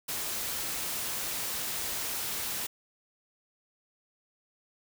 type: noise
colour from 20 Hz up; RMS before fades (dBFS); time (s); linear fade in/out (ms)
white; -34; 0.08-2.67; 10
effects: none